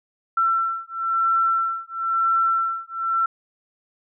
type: beating tone pair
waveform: sine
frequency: 1345 / 1346 Hz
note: E6 / E6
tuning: +34 / +36 cents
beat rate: 1 Hz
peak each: -22 dBFS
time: 0.37-3.26 s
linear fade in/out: 5 ms
effects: none